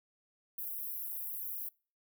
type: high-pass noise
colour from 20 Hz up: pink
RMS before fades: -40 dBFS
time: 0.58-1.69 s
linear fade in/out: 5 ms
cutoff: 12000 Hz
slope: 48 dB/octave
effects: noise-tail reverb RT60 0.4 s tail -26 dB re dry